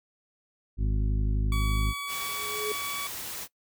harmonic tone, 51.8 Hz, G#1, 4 cents flat, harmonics 1 / 2 / 3 / 4 / 5 / 7, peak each -24 / -31 / -39 / -40 / -40 / -46 dBFS, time 0.77-1.94 s, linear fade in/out 50 ms
20% pulse tone, 1136 Hz, C#6, 42 cents sharp, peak -28 dBFS, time 1.52-3.07 s, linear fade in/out 2 ms
sine tone with exponential growth, 422.6 Hz, G#4, 30 cents sharp, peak -27 dBFS, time 2.03-2.72 s, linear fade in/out 2 ms, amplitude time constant 150 ms
white noise, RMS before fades -37 dBFS, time 2.07-3.48 s, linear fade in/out 50 ms
effects noise-tail reverb RT60 0.1 s tail -20 dB re dry

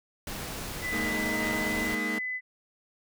pink noise, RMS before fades -37 dBFS, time 0.27-1.95 s, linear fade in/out 2 ms
sine tone with pitch glide, 1995 to 2010 Hz, B6 to B6, +17 to +30 cents, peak -30 dBFS, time 0.81-2.41 s, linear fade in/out 50 ms, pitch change +13 cents, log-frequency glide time 1.12-1.85 s
sawtooth chord, Ab suspended second, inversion none, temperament equal, 207.7 / 233.1 / 311.1 Hz, Ab3 / Bb3 / Eb4, 0 / 0 / 0 cents, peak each -31 dBFS, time 0.92-2.19 s, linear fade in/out 10 ms
effects none

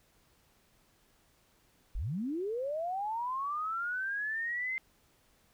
sine linear sweep, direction up, 30.32 to 2093 Hz, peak -32 dBFS, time 1.95-4.78 s, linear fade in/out 0 ms, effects pink hiss -68 dBFS RMS until 5.53 s

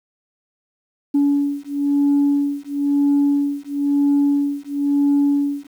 sine beating tone pair, 284 / 285 Hz, C#4 / C#4, +42 / +48 cents, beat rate 1 Hz, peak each -17 dBFS, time 1.14-5.67 s, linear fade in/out 10 ms, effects tanh soft clip ceiling -10 dBFS + 8-bit

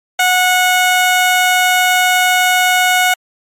15% pulse tone, 732 Hz, F#5, 19 cents flat, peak -3 dBFS, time 0.19-3.14 s, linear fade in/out 5 ms, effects MP3 64 kbps

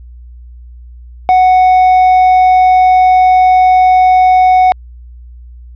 sine tone with hard clipping, 740 Hz, F#5, in tune, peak -5 dBFS, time 1.29-4.72 s, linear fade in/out 0 ms, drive 3 dB, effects added 60 Hz sine -30 dBFS peak until 5.75 s + resampled to 11025 Hz

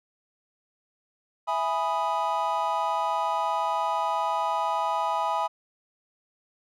triangle chord, E major seventh, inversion none, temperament equal, 659.3 / 830.6 / 987.8 / 1244.5 Hz, E5 / G#5 / B5 / D#6, 0 / 0 / 0 / 0 cents, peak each -30 / -27 / -26 / -30 dBFS, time 1.47-5.48 s, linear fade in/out 20 ms, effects none

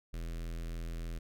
square tone with notch filter, 41.63 Hz, E1, 18 cents sharp, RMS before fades -39 dBFS, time 0.13-1.19 s, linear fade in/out 10 ms, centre 880 Hz, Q 1.3, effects none

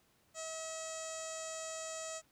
sawtooth tone with low-pass filter, 642 Hz, E5, 46 cents flat, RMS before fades -43 dBFS, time 0.34-2.22 s, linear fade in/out 50 ms, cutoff 7300 Hz, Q 9.3, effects pink hiss -71 dBFS RMS until 2.31 s + high-pass 60 Hz 12 dB/octave

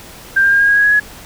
sine tone with pitch steps, 1585 / 1598.8 / 1612.7 / 1626.7 / 1640.9 / 1655.2 / 1669.6 / 1684.1 Hz, G6 / G6 / G6 / G#6 / G#6 / G#6 / G#6 / G#6, +19 / +34 / +49 / -36 / -21 / -6 / +9 / +24 cents, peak -8 dBFS, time 0.36-1 s, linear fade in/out 10 ms, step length 80 ms, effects pink hiss -36 dBFS RMS until 1.25 s

